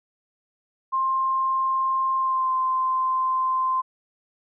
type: tone with pitch glide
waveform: sine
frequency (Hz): 1057 to 1040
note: C6 to C6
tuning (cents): +17 to -11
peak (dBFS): -20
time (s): 0.92-3.82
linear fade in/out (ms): 20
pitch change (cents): -28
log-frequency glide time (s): 2.17-2.52
effects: none